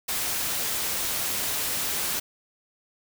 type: noise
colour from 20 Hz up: white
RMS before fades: -28 dBFS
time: 0.08-2.2 s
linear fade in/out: 10 ms
effects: none